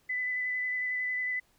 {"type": "tone with vibrato", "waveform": "sine", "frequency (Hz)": 2001, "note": "B6", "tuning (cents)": 22, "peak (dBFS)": -29, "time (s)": [0.09, 1.4], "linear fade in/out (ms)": 10, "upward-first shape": "square", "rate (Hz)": 11, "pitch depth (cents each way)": 9, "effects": ["pink hiss -68 dBFS RMS until 1.58 s"]}